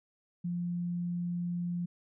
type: tone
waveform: sine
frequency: 174.61 Hz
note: F3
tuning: in tune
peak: -31 dBFS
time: 0.44-1.86 s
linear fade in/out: 10 ms
effects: none